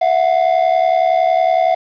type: ring-modulated tone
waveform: triangle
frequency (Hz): 698.5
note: F5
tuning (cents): 0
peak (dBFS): -6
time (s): 0.01-1.75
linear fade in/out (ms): 10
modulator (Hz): 35.4
effects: resampled to 11025 Hz + 7-bit